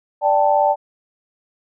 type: chord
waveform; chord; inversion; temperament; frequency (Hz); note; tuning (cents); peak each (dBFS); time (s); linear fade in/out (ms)
sine; D suspended fourth; none; just; 587.3 / 783.1 / 881; D5 / G5 / A5; 0 / -2 / +2; -17; 0.21-0.76; 50
effects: none